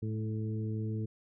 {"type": "harmonic tone with a mistuned harmonic", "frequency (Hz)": 109.2, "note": "A2", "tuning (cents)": -13, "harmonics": [1, 2, 3, 4], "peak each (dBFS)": [-33, -39, -43, -45], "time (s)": [0.02, 1.06], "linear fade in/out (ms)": 10, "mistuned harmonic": 2, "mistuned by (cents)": -22, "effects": []}